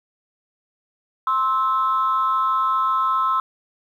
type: tone pair together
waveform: sine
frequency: 1051.2 / 1306 Hz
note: C6 / E6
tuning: +8 / -17 cents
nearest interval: major third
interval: 375 cents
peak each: -19 dBFS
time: 1.27-3.4 s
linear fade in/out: 2 ms
effects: tanh soft clip ceiling -11 dBFS + 9-bit